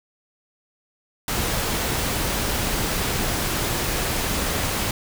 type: noise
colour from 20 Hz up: pink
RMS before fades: -24 dBFS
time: 1.28-4.91 s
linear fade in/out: 2 ms
effects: none